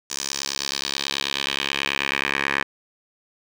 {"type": "tone with band-pass filter sweep", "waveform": "10% pulse", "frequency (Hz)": 69.3, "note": "C#2", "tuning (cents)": 0, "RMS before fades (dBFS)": -26, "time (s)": [0.1, 2.63], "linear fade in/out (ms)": 5, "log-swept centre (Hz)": [6300, 1900], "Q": 2.2, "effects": []}